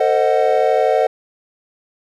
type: chord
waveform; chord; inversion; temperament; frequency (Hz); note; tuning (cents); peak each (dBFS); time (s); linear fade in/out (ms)
triangle; A diminished seventh; none; equal with one note detuned; 450.8 / 523.3 / 622.3 / 740; A4 / C5 / Eb5 / Gb5; +42 / 0 / 0 / 0; -16; 0-1.07; 5
effects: none